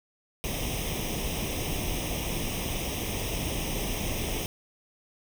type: noise with comb filter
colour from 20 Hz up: pink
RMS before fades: -31 dBFS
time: 0.44-4.46 s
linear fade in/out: 0 ms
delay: 0.34 ms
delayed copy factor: +0.8
effects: none